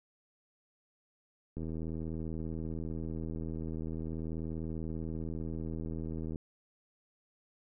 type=click train; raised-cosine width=3 ms; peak=-27 dBFS; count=386; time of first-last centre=1.57-6.359 s; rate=80.4 Hz; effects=none